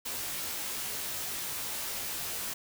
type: noise with comb filter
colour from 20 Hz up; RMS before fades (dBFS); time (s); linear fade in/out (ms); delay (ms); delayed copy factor
white; -36; 0.05-2.54; 10; 18; -0.85
effects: none